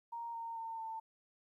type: tone with pitch steps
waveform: sine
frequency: 932.3 / 919.5 / 906.8 / 894.3 Hz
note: A#5 / A#5 / A#5 / A5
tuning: 0 / -24 / -48 / +28 cents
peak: -40 dBFS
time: 0.12-1 s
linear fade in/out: 10 ms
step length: 220 ms
effects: 13-bit